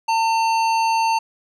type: tone with hard clipping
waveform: triangle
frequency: 900 Hz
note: A5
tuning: 39 cents sharp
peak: -18 dBFS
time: 0.08-1.19 s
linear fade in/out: 10 ms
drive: 18 dB
effects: none